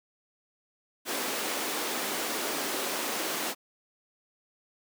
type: high-pass noise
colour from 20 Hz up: pink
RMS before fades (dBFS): -32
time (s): 1.05-3.55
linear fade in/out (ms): 50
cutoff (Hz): 260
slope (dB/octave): 24
effects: none